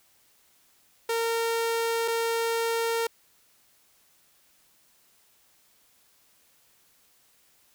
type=tone pair in turn; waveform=sawtooth; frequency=459.4 / 459.4 Hz; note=A#4 / A#4; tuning=-25 / -25 cents; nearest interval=unison; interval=0 cents; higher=neither; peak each=-21 dBFS; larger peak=neither; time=1.09-2.08 / 2.08-3.07 s; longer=neither; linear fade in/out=5 ms; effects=white hiss -63 dBFS RMS until 7.74 s